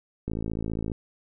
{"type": "click train", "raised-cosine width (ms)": 3, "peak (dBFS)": -18, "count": 36, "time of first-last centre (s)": [0.28, 0.918], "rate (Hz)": 54.9, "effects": []}